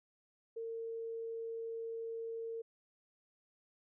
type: tone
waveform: sine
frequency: 455.7 Hz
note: A#4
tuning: 39 cents flat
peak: -39 dBFS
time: 0.56-2.62 s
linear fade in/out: 10 ms
effects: none